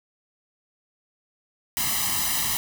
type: noise with comb filter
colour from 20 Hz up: white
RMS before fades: -25 dBFS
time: 1.77-2.57 s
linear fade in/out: 0 ms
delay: 1 ms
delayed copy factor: +0.9
effects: none